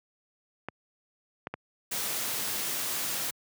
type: clicks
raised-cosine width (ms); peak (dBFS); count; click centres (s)
0.5; -19; 3; 0.686 / 1.471 / 1.54
type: noise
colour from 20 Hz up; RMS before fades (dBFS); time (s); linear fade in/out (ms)
white; -32; 1.91-3.31; 10
effects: high-pass 100 Hz 12 dB/octave

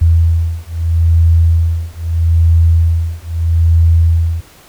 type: beating tone pair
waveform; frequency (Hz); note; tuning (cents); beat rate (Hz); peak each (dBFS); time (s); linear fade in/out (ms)
sine; 82.5 / 83.28; E2 / E2; +2 / +18; 0.78; -11; 0.01-4.41; 10
effects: pink hiss -42 dBFS RMS until 4.68 s

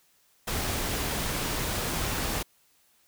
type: noise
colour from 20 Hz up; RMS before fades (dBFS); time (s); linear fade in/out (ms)
pink; -30; 0.47-2.43; 10
effects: white hiss -65 dBFS RMS until 3.07 s

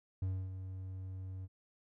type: tone with ADSR envelope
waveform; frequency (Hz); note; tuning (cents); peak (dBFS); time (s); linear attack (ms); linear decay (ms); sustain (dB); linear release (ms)
triangle; 94; F#2; +28; -30; 0.22-1.48; 4; 270; -9; 39
effects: none

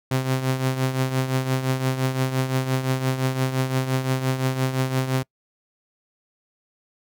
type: tone with tremolo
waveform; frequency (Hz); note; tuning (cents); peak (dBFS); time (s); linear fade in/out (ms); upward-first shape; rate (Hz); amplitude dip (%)
sawtooth; 130.81; C3; 0; -14; 0.11-5.23; 5; triangle; 5.8; 70
effects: noise-tail reverb RT60 0.1 s tail -25 dB re dry

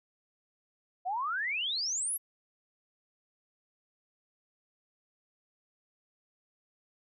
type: exponential sweep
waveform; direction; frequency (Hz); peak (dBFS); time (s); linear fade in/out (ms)
sine; up; 696 to 11840; -30; 1.05-2.18; 20
effects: none

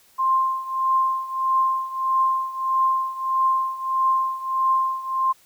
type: tone with tremolo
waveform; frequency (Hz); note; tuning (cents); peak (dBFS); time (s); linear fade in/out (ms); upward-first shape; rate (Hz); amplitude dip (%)
sine; 1053; C6; +11; -15; 0.18-5.33; 20; triangle; 1.6; 85
effects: white hiss -56 dBFS RMS until 5.45 s

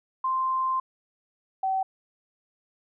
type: tone pair in turn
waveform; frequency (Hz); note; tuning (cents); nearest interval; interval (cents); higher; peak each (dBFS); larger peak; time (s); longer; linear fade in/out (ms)
sine; 1045 / 764.8; C6 / G5; -2 / -43; perfect fourth; 541; first; -23; neither; 0.24-0.8 / 1.63-1.83; first; 5
effects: none

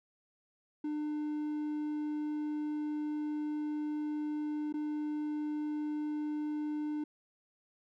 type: tone with dropouts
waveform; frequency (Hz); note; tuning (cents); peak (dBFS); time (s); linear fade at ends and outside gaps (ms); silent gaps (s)
triangle; 300.4; D4; +39; -31; 0.84-7.04; 5; 4.726-4.739
effects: none

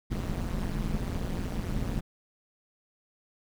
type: noise with amplitude modulation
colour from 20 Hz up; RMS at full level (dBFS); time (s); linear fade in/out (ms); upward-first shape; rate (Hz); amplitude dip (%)
brown; -27; 0.1-2.01; 20; sine; 178; 100
effects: none

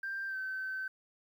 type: tone with pitch glide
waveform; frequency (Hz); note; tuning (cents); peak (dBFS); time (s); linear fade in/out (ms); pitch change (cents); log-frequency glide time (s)
sine; 1580 to 1535.9; G6 to G6; +13 to -36; -34; 0.03-0.88; 5; -49; 0.27-0.37
effects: tanh soft clip ceiling -31 dBFS + 11-bit

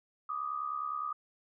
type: tone pair together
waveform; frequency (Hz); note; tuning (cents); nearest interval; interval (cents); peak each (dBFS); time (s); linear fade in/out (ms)
sine; 1174.7 / 1244.5; D6 / D#6; 0 / 0; minor second; 100; -38 / -35; 0.29-1.13; 5
effects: none

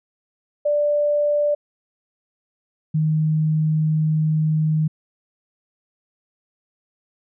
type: tone pair in turn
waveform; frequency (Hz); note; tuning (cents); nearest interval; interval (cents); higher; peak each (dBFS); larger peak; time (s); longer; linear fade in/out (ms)
sine; 588 / 155.74; D5 / D#3; +2 / +2; octave + major seventh; 2300; first; -16; neither; 0.65-1.55 / 2.94-4.88; second; 10
effects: none

